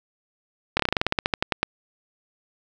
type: slowing click train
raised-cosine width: 0.3 ms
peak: -4 dBFS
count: 16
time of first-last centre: 0.77-1.63 s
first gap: 25 ms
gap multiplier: 1.11
effects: none